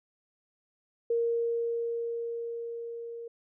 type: tone with level ramp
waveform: sine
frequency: 466.2 Hz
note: A#4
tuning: in tune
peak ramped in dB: -24 to -38 dBFS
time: 1.1-3.28 s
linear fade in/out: 5 ms
effects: none